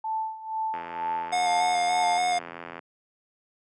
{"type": "tone with tremolo", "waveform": "sine", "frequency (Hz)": 880, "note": "A5", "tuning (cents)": 0, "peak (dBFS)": -25, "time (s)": [0.04, 2.18], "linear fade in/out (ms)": 5, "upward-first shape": "sine", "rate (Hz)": 2.1, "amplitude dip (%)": 80}
{"type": "click train", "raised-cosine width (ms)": 0.5, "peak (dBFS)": -22, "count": 175, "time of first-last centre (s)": [0.74, 2.792], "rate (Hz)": 84.8}
{"type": "tone with vibrato", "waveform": "square", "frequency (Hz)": 717, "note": "F5", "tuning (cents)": 45, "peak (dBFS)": -23, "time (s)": [1.32, 2.39], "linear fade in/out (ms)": 10, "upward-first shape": "square", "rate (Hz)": 3.5, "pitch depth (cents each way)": 16}
{"effects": ["high-pass 200 Hz 12 dB/octave", "resampled to 22050 Hz"]}